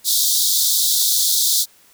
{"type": "high-pass noise", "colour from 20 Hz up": "pink", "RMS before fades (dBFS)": -17, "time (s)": [0.04, 1.66], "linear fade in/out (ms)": 50, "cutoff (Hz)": 3500, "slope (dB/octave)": 96, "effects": ["white hiss -52 dBFS RMS until 1.93 s"]}